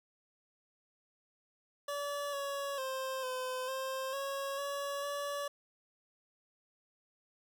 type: tone with pitch steps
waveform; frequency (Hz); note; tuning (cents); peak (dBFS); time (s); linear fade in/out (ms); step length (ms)
25% pulse; 574 / 560 / 526 / 511 / 528 / 551 / 564 / 572; D5 / C#5 / C5 / C5 / C5 / C#5 / C#5 / D5; -40 / +18 / +9 / -41 / +16 / -11 / +30 / -46; -32; 1.88-5.48; 5; 450
effects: 11-bit